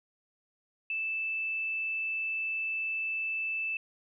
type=tone; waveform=sine; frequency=2637 Hz; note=E7; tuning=in tune; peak=-30 dBFS; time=0.9-3.77 s; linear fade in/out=2 ms; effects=none